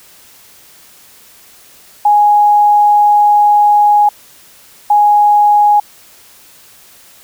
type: tone pair in turn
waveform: sine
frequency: 830 / 830 Hz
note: G#5 / G#5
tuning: -1 / -1 cents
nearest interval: unison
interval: 0 cents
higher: neither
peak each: -5 dBFS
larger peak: neither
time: 2.05-4.09 / 4.9-5.8 s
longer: first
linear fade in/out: 5 ms
effects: white hiss -42 dBFS RMS until 7.23 s